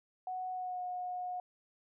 sine tone with pitch glide, 740 to 724.8 Hz, F#5 to F#5, 0 to -36 cents, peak -36 dBFS, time 0.27-1.4 s, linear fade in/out 2 ms, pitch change -36 cents, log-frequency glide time 0.51-0.82 s, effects none

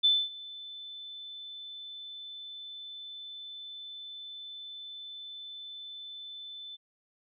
sine tone with ADSR envelope, 3520 Hz, A7, in tune, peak -19 dBFS, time 0.03-6.77 s, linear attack 19 ms, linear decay 240 ms, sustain -22 dB, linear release 25 ms, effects none

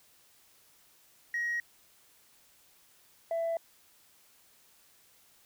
sine tone pair in turn, 1892 / 664.9 Hz, A#6 / E5, +25 / +15 cents, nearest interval octave + tritone, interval 1810 cents, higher first, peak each -28 / -27 dBFS, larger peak second, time 1.34-1.6 / 3.31-3.57 s, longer neither, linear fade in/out 2 ms, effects tanh soft clip ceiling -27 dBFS + white hiss -63 dBFS RMS until 5.45 s

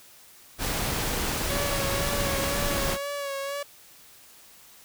pink noise, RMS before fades -28 dBFS, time 0.58-2.98 s, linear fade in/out 50 ms
sawtooth tone with vibrato, 561 Hz, C#5, 21 cents sharp, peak -26 dBFS, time 1.5-3.63 s, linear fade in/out 5 ms, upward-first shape sine, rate 2 Hz, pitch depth 37 cents each way
effects white hiss -52 dBFS RMS until 4.84 s

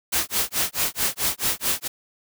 white noise with tremolo, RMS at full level -21 dBFS, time 0.12-1.88 s, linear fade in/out 10 ms, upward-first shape sine, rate 4.6 Hz, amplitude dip 100%, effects none

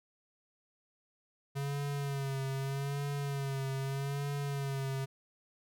square tone with vibrato, 138.59 Hz, C#3, in tune, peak -34 dBFS, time 1.55-5.06 s, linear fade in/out 20 ms, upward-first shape sine, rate 0.81 Hz, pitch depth 49 cents each way, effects none

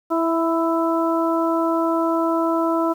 harmonic tone with a mistuned harmonic, 329.6 Hz, E4, in tune, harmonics 1 / 2 / 3 / 4, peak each -20 / -23 / -25 / -26 dBFS, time 0.1-2.94 s, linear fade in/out 20 ms, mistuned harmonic 3, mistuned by +15 cents, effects 8-bit

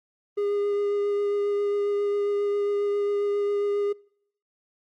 triangle tone with vibrato, 407.8 Hz, G#4, 32 cents flat, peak -21 dBFS, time 0.37-3.93 s, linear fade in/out 10 ms, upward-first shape triangle, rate 7.4 Hz, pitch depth 13 cents each way, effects noise-tail reverb RT60 0.7 s tail -26 dB re dry + Opus 32 kbps

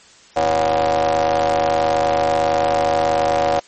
35% pulse ring-modulated tone, 78.4 Hz, D#2, 14 cents sharp, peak -10 dBFS, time 0.36-3.6 s, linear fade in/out 10 ms, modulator 642 Hz, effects white hiss -47 dBFS RMS until 3.67 s + MP3 32 kbps

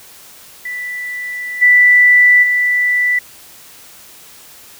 sine tone with level steps, 1975.5 Hz, B6, in tune, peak -21 / -5 / -11 dBFS, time 0.65-3.19 s, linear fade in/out 5 ms, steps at 1.61 / 2.42 s, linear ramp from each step 20 ms, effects white hiss -40 dBFS RMS until 4.79 s

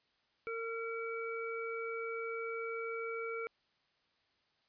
harmonic tone, 456.6 Hz, A#4, 36 cents flat, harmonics 1 / 3 / 5, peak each -39 / -43 / -44 dBFS, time 0.47-3.47 s, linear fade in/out 0 ms, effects white hiss -75 dBFS RMS until 4.68 s + resampled to 11025 Hz

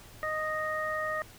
harmonic tone, 621 Hz, D#5, 3 cents flat, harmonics 1 / 2 / 3, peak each -34 / -34 / -34 dBFS, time 0.23-1.22 s, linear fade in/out 0 ms, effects added 107 Hz sine -56 dBFS peak until 1.38 s + pink hiss -52 dBFS RMS until 1.38 s

